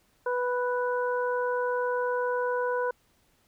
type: harmonic tone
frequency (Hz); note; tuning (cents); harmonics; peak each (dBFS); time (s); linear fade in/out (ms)
493.9; B4; 0; 1 / 2 / 3; -27 / -31 / -34; 0.26-2.91; 5
effects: pink hiss -67 dBFS RMS until 3.47 s